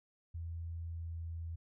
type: tone with pitch glide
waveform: sine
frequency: 83.5 to 82.97 Hz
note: E2 to E2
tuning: +23 to +12 cents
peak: -39 dBFS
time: 0.34-1.56 s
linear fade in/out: 10 ms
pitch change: -11 cents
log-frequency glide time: 0.89-1.17 s
effects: none